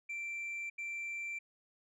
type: tone bursts at uneven times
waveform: sine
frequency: 2349 Hz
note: D7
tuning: in tune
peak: -35 dBFS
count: 2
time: 0.09-0.7 / 0.78-1.39 s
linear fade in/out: 10 ms
effects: tanh soft clip ceiling -37 dBFS